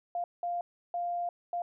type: tone bursts at uneven times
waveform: sine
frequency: 698.5 Hz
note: F5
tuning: in tune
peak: -30 dBFS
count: 4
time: 0.15-0.24 / 0.43-0.61 / 0.94-1.29 / 1.53-1.62 s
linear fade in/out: 2 ms
effects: none